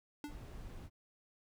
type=tone with exponential decay; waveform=square; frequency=293.7 Hz; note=D4; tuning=in tune; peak=-39 dBFS; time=0.24-0.42 s; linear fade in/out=1 ms; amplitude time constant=37 ms
type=noise; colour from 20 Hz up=brown; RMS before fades=-48 dBFS; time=0.27-0.9 s; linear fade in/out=50 ms
effects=none